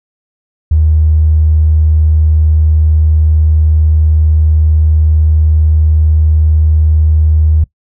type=tone with tanh clipping; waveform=triangle; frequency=77.78 Hz; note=D#2; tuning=in tune; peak=-5 dBFS; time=0.71-7.64 s; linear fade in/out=5 ms; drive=2 dB; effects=noise-tail reverb RT60 0.1 s tail -20 dB re dry